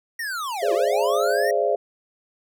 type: linear two-way sweep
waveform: square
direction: down then up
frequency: 1899 to 329.6 to 1899 Hz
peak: -27 dBFS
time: 0.19-1.51 s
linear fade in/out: 5 ms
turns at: 0.73 s
type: chord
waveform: sine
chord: D half-diminished seventh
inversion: second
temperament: equal with one note detuned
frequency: 415.3 / 523.3 / 587.3 / 680.5 Hz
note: Ab4 / C5 / D5 / F5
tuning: 0 / 0 / 0 / -45 cents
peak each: -24 dBFS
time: 0.62-1.76 s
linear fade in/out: 10 ms
effects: none